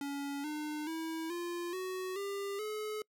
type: tone with pitch steps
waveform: square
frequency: 281.9 / 302.1 / 323.8 / 347.1 / 372 / 398.7 / 427.3 Hz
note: C#4 / D4 / E4 / F4 / F#4 / G4 / G#4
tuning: +29 / +49 / -31 / -11 / +9 / +29 / +49 cents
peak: -37 dBFS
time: 0.01-3.02 s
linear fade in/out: 2 ms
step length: 430 ms
effects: noise-tail reverb RT60 0.1 s tail -26 dB re dry